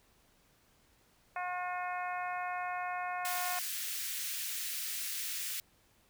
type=harmonic tone; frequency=360 Hz; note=F#4; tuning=47 cents flat; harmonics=2 / 3 / 4 / 5 / 6 / 7; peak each=-37 / -41 / -43 / -45 / -47 / -48 dBFS; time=1.36-3.59 s; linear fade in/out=2 ms
type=high-pass noise; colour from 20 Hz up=white; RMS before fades=-38 dBFS; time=3.25-5.6 s; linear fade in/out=0 ms; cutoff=1700 Hz; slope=24 dB/octave
effects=pink hiss -68 dBFS RMS until 6.09 s